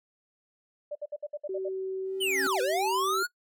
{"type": "tone bursts", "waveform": "sine", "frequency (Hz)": 590, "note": "D5", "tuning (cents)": 8, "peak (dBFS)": -31, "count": 8, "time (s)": [0.91, 1.689], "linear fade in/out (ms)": 10, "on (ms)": 44, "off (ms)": 61}
{"type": "tone with pitch glide", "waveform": "sine", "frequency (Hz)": [380, 383.3], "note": ["F#4", "G4"], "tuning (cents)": [46, -39], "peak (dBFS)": -30, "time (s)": [1.49, 3.23], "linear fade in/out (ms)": 5, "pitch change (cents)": 15, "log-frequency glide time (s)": [2.03, 2.15]}
{"type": "tone with exponential growth", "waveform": "square", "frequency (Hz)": 275.9, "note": "C#4", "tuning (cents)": -8, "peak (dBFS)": -31, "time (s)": [2.05, 2.47], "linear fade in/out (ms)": 1, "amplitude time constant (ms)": 90}
{"type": "linear two-way sweep", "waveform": "square", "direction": "down then up", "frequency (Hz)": [3122, 473.4, 1476], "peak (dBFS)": -27, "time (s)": [2.2, 3.27], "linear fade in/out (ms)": 20, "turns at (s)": 2.61}
{"effects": ["noise-tail reverb RT60 0.1 s tail -21 dB re dry"]}